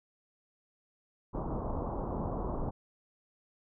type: low-pass noise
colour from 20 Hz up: pink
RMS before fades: -35 dBFS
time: 1.33-2.71 s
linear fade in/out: 20 ms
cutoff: 1100 Hz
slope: 48 dB/octave
effects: none